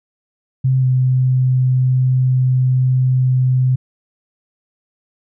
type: tone with pitch glide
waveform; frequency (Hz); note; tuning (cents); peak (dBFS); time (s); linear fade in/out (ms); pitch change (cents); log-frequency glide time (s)
sine; 130.81 to 128.49; C3 to C3; 0 to -31; -11; 0.64-3.76; 10; -31; 0.8-0.85
effects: none